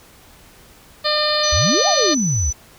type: harmonic tone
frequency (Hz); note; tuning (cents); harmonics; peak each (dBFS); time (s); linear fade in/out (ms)
603; D5; +46; 1 / 2 / 3 / 4 / 5 / 6 / 7 / 8; -21 / -24 / -26 / -32 / -31 / -25 / -21 / -25; 1.04-2.15; 20
type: tone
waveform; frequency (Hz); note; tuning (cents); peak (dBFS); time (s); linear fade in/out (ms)
sine; 5990; F#8; +20; -21; 1.43-2.53; 10
type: exponential two-way sweep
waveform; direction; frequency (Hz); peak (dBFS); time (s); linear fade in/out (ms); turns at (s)
sine; up then down; 62.2 to 830.6 to 62.2; -17; 1.52-2.51; 10; 1.88
effects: pink hiss -47 dBFS RMS until 2.78 s